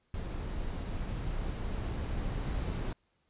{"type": "noise with level ramp", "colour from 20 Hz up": "brown", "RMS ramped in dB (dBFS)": [-37, -33], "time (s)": [0.14, 2.93], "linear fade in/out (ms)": 2, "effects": ["pink hiss -75 dBFS RMS until 3.29 s", "resampled to 8000 Hz"]}